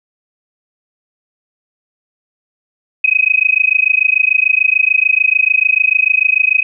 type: tone with amplitude modulation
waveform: sine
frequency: 2526 Hz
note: D#7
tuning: 26 cents sharp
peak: -5 dBFS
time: 3.04-6.63 s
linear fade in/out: 5 ms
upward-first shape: sine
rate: 26.8 Hz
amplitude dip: 100%
effects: none